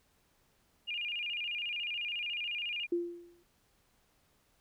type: tone with vibrato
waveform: sine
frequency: 2620 Hz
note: E7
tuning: 11 cents flat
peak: -34 dBFS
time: 0.87-2.87 s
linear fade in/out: 20 ms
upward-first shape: square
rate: 14 Hz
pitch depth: 140 cents each way
type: tone with exponential decay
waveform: sine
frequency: 345.8 Hz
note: F4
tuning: 17 cents flat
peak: -26 dBFS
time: 2.92-3.43 s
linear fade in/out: 5 ms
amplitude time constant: 110 ms
effects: pink hiss -71 dBFS RMS until 4.6 s